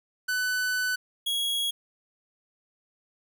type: tone pair in turn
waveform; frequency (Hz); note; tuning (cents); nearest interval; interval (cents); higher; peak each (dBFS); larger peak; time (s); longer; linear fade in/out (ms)
45% pulse; 1500 / 3319; F#6 / G#7; +23 / -2; octave + major second; 1375; second; -25; neither; 0.28-0.96 / 1.26-1.71; first; 10
effects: none